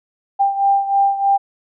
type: beating tone pair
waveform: sine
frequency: 792 / 795.2 Hz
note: G5 / G5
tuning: +18 / +25 cents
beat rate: 3.2 Hz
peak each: -14 / -19 dBFS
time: 0.39-1.38 s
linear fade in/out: 20 ms
effects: none